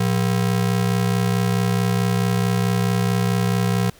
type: ring-modulated tone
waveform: square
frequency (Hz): 146.83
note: D3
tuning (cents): 0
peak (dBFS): -15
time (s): 0-3.9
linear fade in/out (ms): 5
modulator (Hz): 32.3
effects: pink hiss -50 dBFS RMS until 3.99 s